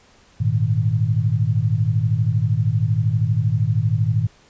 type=chord; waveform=sine; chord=Ab suspended second; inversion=none; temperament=equal; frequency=103.83 / 116.54 / 155.56 Hz; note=Ab2 / Bb2 / Eb3; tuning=0 / 0 / 0 cents; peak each=-20 / -19 / -23 dBFS; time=0.4-4.27 s; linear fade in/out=10 ms; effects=pink hiss -53 dBFS RMS until 4.49 s + resampled to 16000 Hz